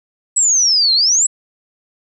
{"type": "exponential two-way sweep", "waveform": "sine", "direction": "down then up", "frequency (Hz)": [7960, 4067, 7960], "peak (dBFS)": -10, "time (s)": [0.36, 1.27], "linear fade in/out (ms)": 10, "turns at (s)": 0.94, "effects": []}